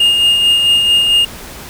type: tone with tremolo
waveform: triangle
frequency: 2834 Hz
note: F7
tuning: 25 cents sharp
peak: -5 dBFS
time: 0-1.25 s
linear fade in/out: 5 ms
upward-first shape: sine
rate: 4.5 Hz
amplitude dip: 35%
effects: pink hiss -31 dBFS RMS until 1.69 s